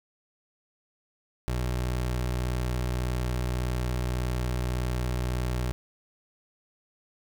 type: tone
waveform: 25% pulse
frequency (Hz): 61.74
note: B1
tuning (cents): 0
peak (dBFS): -23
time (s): 1.48-5.72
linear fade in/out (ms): 0
effects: none